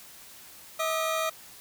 25% pulse tone pair together, 642.6 / 1213 Hz, E5 / D#6, -44 / -44 cents, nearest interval major seventh, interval 1100 cents, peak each -24 / -28 dBFS, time 0.79-1.3 s, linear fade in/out 10 ms, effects white hiss -49 dBFS RMS until 1.6 s

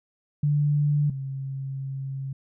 sine tone pair in turn, 146.6 / 135.42 Hz, D3 / C#3, -3 / -40 cents, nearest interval minor second, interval 137 cents, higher first, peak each -19 / -29 dBFS, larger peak first, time 0.43-1.1 / 1.1-2.33 s, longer second, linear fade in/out 5 ms, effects none

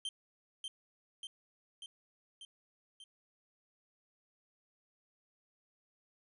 45% pulse tone with echo, 3136 Hz, G7, in tune, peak -36 dBFS, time 0.05-0.09 s, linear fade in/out 2 ms, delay 590 ms, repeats 5, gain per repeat -3 dB, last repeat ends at 3.04 s, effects resampled to 24000 Hz

